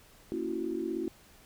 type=chord; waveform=sine; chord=F# dominant seventh; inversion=first; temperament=just; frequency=231.2 / 277.5 / 333 / 370 Hz; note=A#3 / C#4 / E4 / F#4; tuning=-14 / +2 / +18 / 0 cents; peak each=-40 / -39 / -34 / -36 dBFS; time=0.32-1.08 s; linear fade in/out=0 ms; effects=pink hiss -58 dBFS RMS until 1.45 s